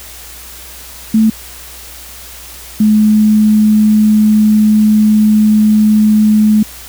sine tone pair in turn, 220 / 213.7 Hz, A3 / G#3, 0 / +50 cents, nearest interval minor second, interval 50 cents, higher first, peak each -5 dBFS, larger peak neither, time 1.14-1.3 / 2.8-6.63 s, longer second, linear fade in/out 5 ms, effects added 60 Hz sine -37 dBFS peak until 6.88 s + white hiss -32 dBFS RMS until 6.88 s

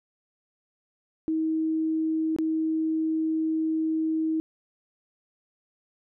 sine tone with dropouts, 318.1 Hz, D#4, 38 cents sharp, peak -23 dBFS, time 1.28-4.4 s, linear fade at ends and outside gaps 0 ms, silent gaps 2.363-2.386 s, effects none

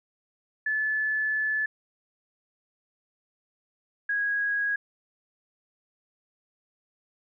sine tone pair in turn, 1732 / 1651.6 Hz, A6 / G#6, -28 / -10 cents, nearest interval minor second, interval 82 cents, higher first, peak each -24 dBFS, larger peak neither, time 0.66-1.66 / 4.09-4.76 s, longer first, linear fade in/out 5 ms, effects none

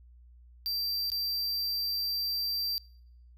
square tone with dropouts, 4699 Hz, D8, in tune, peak -30 dBFS, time 0.66-2.78 s, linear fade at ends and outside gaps 0 ms, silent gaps 1.101-1.118 s, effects noise-tail reverb RT60 0.7 s tail -25 dB re dry + added 60 Hz sine -52 dBFS peak until 3.37 s

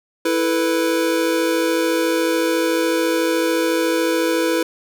square chord, E suspended fourth, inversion none, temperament equal, 329.6 / 440 / 493.9 Hz, E4 / A4 / B4, 0 / 0 / 0 cents, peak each -20 / -26 / -21 dBFS, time 0.25-4.63 s, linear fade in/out 5 ms, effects none

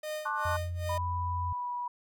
45% pulse tone with tremolo, 613 Hz, D#5, 26 cents flat, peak -33 dBFS, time 0.03-0.98 s, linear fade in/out 5 ms, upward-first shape sine, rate 2.5 Hz, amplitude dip 95%
sine chord, D dominant seventh, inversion second, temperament equal with one note detuned, 880 / 1072.8 / 1174.7 / 1480 Hz, A5 / C6 / D6 / F#6, 0 / +43 / 0 / 0 cents, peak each -35 dBFS, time 0.25-0.57 s, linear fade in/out 10 ms
sine tone, 87.31 Hz, F2, in tune, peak -32 dBFS, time 0.45-1.53 s, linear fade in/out 5 ms
sine tone with pitch glide, 987.8 to 975.3 Hz, B5 to B5, 0 to -22 cents, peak -32 dBFS, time 0.89-1.88 s, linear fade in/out 5 ms, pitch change -22 cents, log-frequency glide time 1.49-1.74 s
effects none

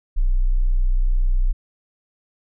sine tone, 30.98 Hz, B0, 6 cents sharp, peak -14 dBFS, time 0.16-1.53 s, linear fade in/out 20 ms, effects none

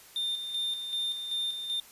triangle tone with tremolo, 3610 Hz, A7, 44 cents sharp, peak -27 dBFS, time 0.16-1.8 s, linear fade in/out 2 ms, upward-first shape square, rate 2.6 Hz, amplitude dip 50%, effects white hiss -53 dBFS RMS until 1.91 s + resampled to 32000 Hz

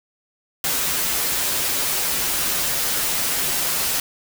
white noise with comb filter, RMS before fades -22 dBFS, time 0.64-4 s, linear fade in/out 2 ms, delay 9.4 ms, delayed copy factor -0.7, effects none

